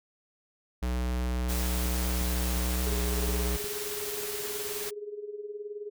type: tone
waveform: square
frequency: 61.74 Hz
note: B1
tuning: in tune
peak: -28 dBFS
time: 0.82-3.57 s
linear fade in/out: 10 ms
type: noise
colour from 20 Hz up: white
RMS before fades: -36 dBFS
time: 1.48-4.91 s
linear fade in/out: 20 ms
type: click train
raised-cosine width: 3 ms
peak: -29 dBFS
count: 7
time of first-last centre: 1.5-3.643 s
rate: 2.8 Hz
type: tone with tremolo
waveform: sine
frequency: 415.3 Hz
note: G#4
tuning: in tune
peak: -33 dBFS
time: 2.86-5.9 s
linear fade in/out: 10 ms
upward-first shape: sine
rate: 19 Hz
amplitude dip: 70%
effects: none